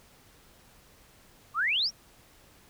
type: exponential sweep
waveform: sine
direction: up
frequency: 1108.7 to 5910 Hz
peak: -24 dBFS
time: 1.54-1.91 s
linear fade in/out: 50 ms
effects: pink hiss -58 dBFS RMS until 2.69 s